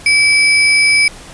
sine tone with sample-and-hold, 2300 Hz, D7, 37 cents flat, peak -7 dBFS, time 0.06-1.08 s, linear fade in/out 2 ms, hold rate 7350 Hz, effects pink hiss -35 dBFS RMS until 1.33 s + resampled to 24000 Hz

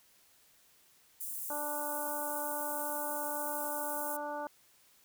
white high-pass noise, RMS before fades -40 dBFS, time 1.2-4.17 s, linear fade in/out 10 ms, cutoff 8400 Hz, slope 24 dB/octave
harmonic tone, 294.1 Hz, D4, 3 cents sharp, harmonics 1 / 2 / 3 / 4 / 5, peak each -46 / -40 / -39 / -46 / -46 dBFS, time 1.5-4.47 s, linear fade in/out 2 ms
effects white hiss -65 dBFS RMS until 5.04 s

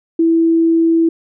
sine tone, 329.6 Hz, E4, in tune, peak -9 dBFS, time 0.19-1.09 s, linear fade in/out 5 ms, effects none

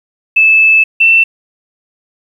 sine tone pair in turn, 2621 / 2679 Hz, E7 / E7, -11 / +27 cents, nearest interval unison, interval 38 cents, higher second, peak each -4 dBFS, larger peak neither, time 0.36-0.84 / 1-1.24 s, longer first, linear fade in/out 10 ms, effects 7-bit

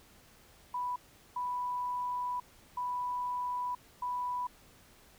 sine tone bursts at uneven times, 987.8 Hz, B5, in tune, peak -32 dBFS, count 4, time 0.74-0.96 / 1.36-2.4 / 2.77-3.75 / 4.02-4.47 s, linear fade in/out 5 ms, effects pink hiss -60 dBFS RMS until 5.18 s

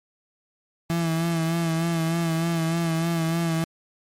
35% pulse tone with vibrato, 165.5 Hz, E3, 7 cents sharp, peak -20 dBFS, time 0.9-3.64 s, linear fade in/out 0 ms, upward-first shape sine, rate 3.3 Hz, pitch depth 37 cents each way, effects MP3 64 kbps

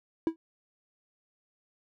triangle tone with exponential decay, 325.9 Hz, E4, 20 cents flat, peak -18 dBFS, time 0.27-0.36 s, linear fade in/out 1 ms, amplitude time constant 18 ms, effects none

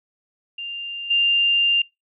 sine tone with level steps, 2794 Hz, F7, in tune, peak -28 / -15 dBFS, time 0.58-1.82 s, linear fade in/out 5 ms, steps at 1.1 s, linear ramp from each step 10 ms, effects noise-tail reverb RT60 0.2 s tail -24 dB re dry

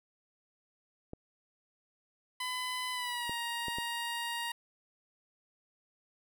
clicks, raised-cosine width 2 ms, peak -28 dBFS, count 4, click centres 1.134 / 3.295 / 3.683 / 3.785 s
15% pulse tone with pitch glide, 1007 to 939.6 Hz, B5 to A#5, +33 to +13 cents, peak -28 dBFS, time 2.4-4.52 s, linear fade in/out 5 ms, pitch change -120 cents, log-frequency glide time 2.92-3.33 s
effects none

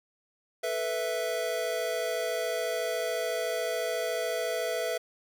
square chord, A suspended second, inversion none, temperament equal, 440 / 493.9 / 659.3 Hz, A4 / B4 / E5, 0 / 0 / 0 cents, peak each -37 / -34 / -32 dBFS, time 0.63-4.98 s, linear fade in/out 10 ms, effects none

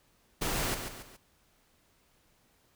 pink noise with echo, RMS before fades -32 dBFS, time 0.41-0.75 s, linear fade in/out 10 ms, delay 140 ms, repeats 3, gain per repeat -7 dB, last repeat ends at 1.17 s, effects pink hiss -68 dBFS RMS until 2.75 s

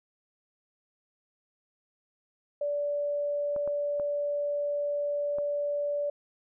sine tone, 580 Hz, D5, 22 cents flat, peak -27 dBFS, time 2.61-6.1 s, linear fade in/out 5 ms
clicks, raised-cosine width 1 ms, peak -28 dBFS, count 4, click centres 3.563 / 3.676 / 3.998 / 5.385 s
effects none

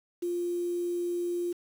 sine tone with quantisation, 349.2 Hz, F4, in tune, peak -28 dBFS, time 0.22-1.53 s, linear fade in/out 10 ms, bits 8, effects none

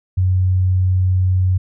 sine tone, 92.5 Hz, F#2, in tune, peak -12 dBFS, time 0.17-1.58 s, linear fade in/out 10 ms, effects none

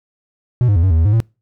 triangle tone with pitch steps, 123.3 / 102 / 83.1 / 94.3 / 80.4 / 81.5 / 104 / 113.1 Hz, B2 / G#2 / E2 / F#2 / E2 / E2 / G#2 / A2, -2 / -31 / +15 / +33 / -43 / -19 / +3 / +48 cents, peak -8 dBFS, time 0.61-1.202 s, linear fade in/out 0 ms, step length 74 ms, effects noise-tail reverb RT60 0.3 s tail -26 dB re dry

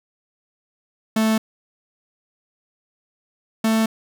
45% pulse tone pair in turn, 220 / 222 Hz, A3 / A3, 0 / +16 cents, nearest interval unison, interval 16 cents, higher second, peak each -16 dBFS, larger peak neither, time 1.16-1.38 / 3.64-3.86 s, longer neither, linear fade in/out 5 ms, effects none

